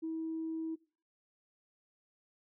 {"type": "tone", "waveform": "sine", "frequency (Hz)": 322.7, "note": "E4", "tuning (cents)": -37, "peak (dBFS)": -34, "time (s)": [0.02, 0.76], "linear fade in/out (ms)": 20, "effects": ["noise-tail reverb RT60 0.4 s tail -22 dB re dry", "tanh soft clip ceiling -30 dBFS"]}